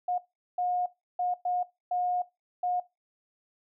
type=tone bursts at uneven times; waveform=sine; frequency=719 Hz; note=F#5; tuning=50 cents flat; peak=-26 dBFS; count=6; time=0.08-0.18 / 0.58-0.86 / 1.19-1.34 / 1.45-1.63 / 1.91-2.22 / 2.63-2.8 s; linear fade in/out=5 ms; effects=noise-tail reverb RT60 0.2 s tail -18 dB re dry